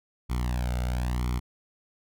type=tone with flanger; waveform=sawtooth; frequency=61.3 Hz; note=B1; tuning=12 cents flat; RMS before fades=-28 dBFS; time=0.29-1.4 s; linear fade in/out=20 ms; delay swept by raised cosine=0.9 to 1.41 ms; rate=0.99 Hz; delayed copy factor=+0.9; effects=none